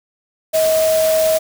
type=tone in noise; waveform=sine; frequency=636 Hz; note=D#5; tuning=38 cents sharp; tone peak=-12 dBFS; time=0.53-1.39 s; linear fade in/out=20 ms; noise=white; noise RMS=-24 dBFS; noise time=0.53-1.39 s; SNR=+9 dB; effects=none